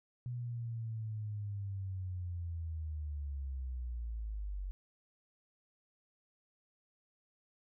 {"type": "linear sweep", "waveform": "sine", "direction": "down", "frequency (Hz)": [123.47, 46], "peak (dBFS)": -37, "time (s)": [0.26, 4.71], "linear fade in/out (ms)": 0, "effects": []}